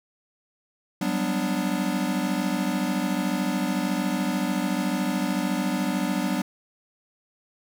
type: chord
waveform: square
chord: G major seventh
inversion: third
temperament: equal with one note detuned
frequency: 185 / 198.73 / 246.9 / 293.7 Hz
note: F#3 / G3 / B3 / D4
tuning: 0 / +24 / 0 / 0 cents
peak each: -30 dBFS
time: 1.01-6.42 s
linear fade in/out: 5 ms
effects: none